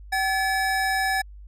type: tone pair together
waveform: square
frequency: 766.2 / 1720 Hz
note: G5 / A6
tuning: -40 / -40 cents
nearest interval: octave + major second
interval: 1400 cents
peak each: -25 dBFS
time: 0.12-1.22 s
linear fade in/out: 10 ms
effects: added 50 Hz sine -40 dBFS peak until 1.47 s + low-pass 12000 Hz 12 dB/octave